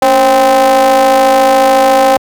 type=ring-modulated tone; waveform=square; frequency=127 Hz; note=B2; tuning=49 cents sharp; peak=-3 dBFS; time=0.02-2.17 s; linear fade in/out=2 ms; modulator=662 Hz; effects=high-pass 60 Hz 12 dB/octave + 7-bit